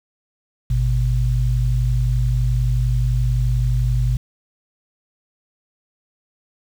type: tone pair together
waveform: sine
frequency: 51.97 / 123.47 Hz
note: G#1 / B2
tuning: +2 / 0 cents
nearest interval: octave + minor third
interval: 1498 cents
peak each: -18 dBFS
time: 0.7-4.17 s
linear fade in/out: 5 ms
effects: 7-bit